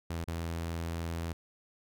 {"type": "tone with dropouts", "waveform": "sawtooth", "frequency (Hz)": 83.4, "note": "E2", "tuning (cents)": 21, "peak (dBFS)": -30, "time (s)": [0.1, 1.33], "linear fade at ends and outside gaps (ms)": 5, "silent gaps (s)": [0.242, 0.276], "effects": []}